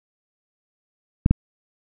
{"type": "clicks", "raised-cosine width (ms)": 5, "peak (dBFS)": -3, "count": 2, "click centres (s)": [1.261, 1.31], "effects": []}